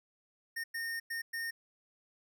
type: tone bursts at uneven times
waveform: square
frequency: 1835 Hz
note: A#6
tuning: 28 cents flat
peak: -36 dBFS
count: 4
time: 0.56-0.64 / 0.74-1 / 1.1-1.22 / 1.33-1.51 s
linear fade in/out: 10 ms
effects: none